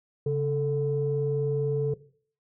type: tone pair together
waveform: sine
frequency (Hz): 138.59 / 440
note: C#3 / A4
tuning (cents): 0 / 0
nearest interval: octave + minor sixth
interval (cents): 2000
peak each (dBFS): -26 / -25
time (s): 0.26-1.94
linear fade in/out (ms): 5
effects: noise-tail reverb RT60 0.5 s tail -17 dB re dry + tanh soft clip ceiling -16 dBFS